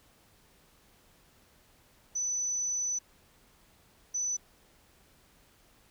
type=tone bursts at uneven times; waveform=sine; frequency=5990 Hz; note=F#8; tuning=20 cents sharp; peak=-29 dBFS; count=2; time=2.15-2.99 / 4.14-4.37 s; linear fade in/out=10 ms; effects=pink hiss -63 dBFS RMS until 5.9 s